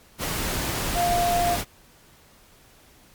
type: tone in noise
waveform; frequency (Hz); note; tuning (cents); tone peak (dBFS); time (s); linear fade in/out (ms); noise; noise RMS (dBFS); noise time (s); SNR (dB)
sine; 698.5; F5; 0; -20; 0.94-1.58; 50; pink; -27; 0.18-1.65; +4
effects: pink hiss -54 dBFS RMS until 3.14 s + MP3 96 kbps